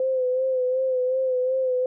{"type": "tone with vibrato", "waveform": "sine", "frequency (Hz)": 514, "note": "C5", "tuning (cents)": -31, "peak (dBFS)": -20, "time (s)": [0, 1.86], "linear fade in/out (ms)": 2, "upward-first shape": "sine", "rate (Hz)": 2.7, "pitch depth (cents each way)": 40, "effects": []}